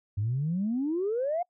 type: exponential sweep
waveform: sine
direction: up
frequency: 97.4 to 725 Hz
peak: -25 dBFS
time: 0.17-1.43 s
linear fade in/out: 10 ms
effects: noise-tail reverb RT60 0.1 s tail -25 dB re dry + tanh soft clip ceiling -21 dBFS

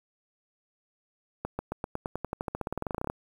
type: accelerating click train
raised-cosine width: 1 ms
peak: -17 dBFS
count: 25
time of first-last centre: 1.45-3.1 s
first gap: 140 ms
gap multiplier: 0.93
effects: 8-bit

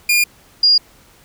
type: tone pair in turn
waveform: sawtooth / sine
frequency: 2419 / 4838 Hz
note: D#7 / D#8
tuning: -49 / -49 cents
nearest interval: octave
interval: 1200 cents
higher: second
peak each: -8 dBFS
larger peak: neither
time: 0.09-0.24 / 0.63-0.78 s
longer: neither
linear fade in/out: 5 ms
effects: pink hiss -49 dBFS RMS until 1.24 s

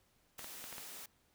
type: high-pass noise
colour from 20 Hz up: white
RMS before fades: -49 dBFS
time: 0.38-1.06 s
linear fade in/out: 5 ms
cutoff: 160 Hz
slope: 12 dB/octave
type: clicks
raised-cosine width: 0.3 ms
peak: -30 dBFS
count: 5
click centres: 0.393 / 0.444 / 0.641 / 0.727 / 0.782 s
effects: pink hiss -73 dBFS RMS until 1.34 s

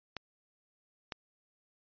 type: clicks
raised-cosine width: 0.2 ms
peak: -20 dBFS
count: 2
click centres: 0.167 / 1.122 s
effects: resampled to 11025 Hz

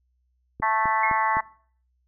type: click train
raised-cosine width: 3 ms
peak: -22 dBFS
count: 4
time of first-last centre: 0.6-1.369 s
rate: 3.9 Hz
type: harmonic tone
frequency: 220 Hz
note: A3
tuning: in tune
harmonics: 3 / 4 / 5 / 6 / 7 / 8 / 9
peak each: -34 / -23 / -25 / -35 / -35 / -31 / -30 dBFS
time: 0.62-1.41 s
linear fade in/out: 10 ms
type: tone with exponential decay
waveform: sine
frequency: 2149 Hz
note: C7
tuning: 46 cents sharp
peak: -21 dBFS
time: 1.03-1.31 s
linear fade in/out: 5 ms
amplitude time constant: 59 ms
effects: noise-tail reverb RT60 0.5 s tail -21 dB re dry + added 62 Hz sine -66 dBFS peak until 2.07 s

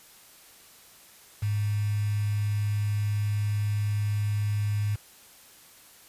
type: tone with quantisation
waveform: sine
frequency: 103.83 Hz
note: G#2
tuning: in tune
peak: -24 dBFS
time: 1.42-4.96 s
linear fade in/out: 10 ms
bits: 7
effects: white hiss -53 dBFS RMS until 6.08 s + resampled to 32000 Hz

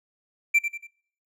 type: tone with echo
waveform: triangle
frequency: 2349 Hz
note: D7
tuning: in tune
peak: -14 dBFS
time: 0.54-0.59 s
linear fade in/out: 10 ms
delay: 94 ms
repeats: 3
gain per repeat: -8 dB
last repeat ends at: 0.872 s
effects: noise-tail reverb RT60 0.7 s tail -26 dB re dry

